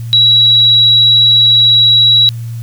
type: tone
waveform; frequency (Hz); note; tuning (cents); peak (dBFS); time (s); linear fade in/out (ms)
sine; 3893; B7; -26; -4; 0.13-2.29; 0
effects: added 116 Hz sine -19 dBFS peak until 2.62 s + white hiss -42 dBFS RMS until 2.62 s